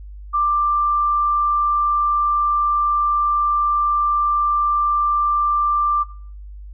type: tone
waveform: sine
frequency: 1182 Hz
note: D6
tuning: 11 cents sharp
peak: -15 dBFS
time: 0.33-6.04 s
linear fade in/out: 20 ms
effects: noise-tail reverb RT60 0.5 s tail -18 dB re dry + added 50 Hz sine -33 dBFS peak until 6.73 s